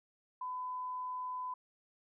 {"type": "tone", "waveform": "sine", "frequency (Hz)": 1006, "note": "B5", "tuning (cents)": 32, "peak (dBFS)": -37, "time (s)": [0.41, 1.54], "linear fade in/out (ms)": 5, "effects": []}